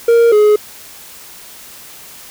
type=tone pair in turn; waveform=triangle; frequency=466.2 / 421 Hz; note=A#4 / G#4; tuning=0 / +24 cents; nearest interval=major second; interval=176 cents; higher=first; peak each=-4 dBFS; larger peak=neither; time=0.08-0.32 / 0.32-0.56 s; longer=neither; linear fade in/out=5 ms; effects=white hiss -36 dBFS RMS until 2.3 s